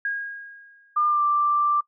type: tone with exponential decay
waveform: sine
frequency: 1634 Hz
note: G#6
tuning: 29 cents flat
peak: -22 dBFS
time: 0.05-1.07 s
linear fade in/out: 2 ms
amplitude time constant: 220 ms
type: tone with pitch glide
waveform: sine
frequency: 1203 to 1177.6 Hz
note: D6 to D6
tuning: +41 to +4 cents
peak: -18 dBFS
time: 0.96-1.81 s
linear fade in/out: 10 ms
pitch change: -37 cents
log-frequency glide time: 1.07-1.23 s
effects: noise-tail reverb RT60 0.1 s tail -21 dB re dry